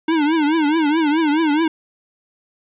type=tone with vibrato; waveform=square; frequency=309.1 Hz; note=D#4; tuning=11 cents flat; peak=-15 dBFS; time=0.08-1.68 s; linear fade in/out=5 ms; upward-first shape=triangle; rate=4.7 Hz; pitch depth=150 cents each way; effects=resampled to 8000 Hz + 9-bit